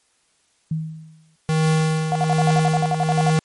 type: tone with exponential decay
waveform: sine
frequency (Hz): 158.5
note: D#3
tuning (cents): +32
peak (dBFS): -18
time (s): 0.71-1.36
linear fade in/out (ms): 5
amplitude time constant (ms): 140
type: tone with tremolo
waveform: square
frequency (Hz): 157.8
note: D#3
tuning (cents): +25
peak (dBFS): -15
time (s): 1.49-3.39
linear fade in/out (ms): 0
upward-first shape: triangle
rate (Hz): 1.2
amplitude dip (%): 60
type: tone bursts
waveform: sine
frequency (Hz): 728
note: F#5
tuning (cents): -28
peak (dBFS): -17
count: 14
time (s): 2.12-3.298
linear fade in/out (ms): 0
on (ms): 34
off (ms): 54
effects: white hiss -63 dBFS RMS until 3.44 s + MP3 48 kbps